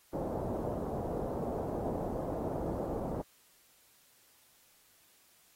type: low-pass noise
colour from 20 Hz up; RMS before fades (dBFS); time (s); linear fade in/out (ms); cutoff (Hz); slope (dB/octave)
white; -36; 0.13-3.22; 5; 670; 24
effects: white hiss -65 dBFS RMS until 5.55 s + AAC 48 kbps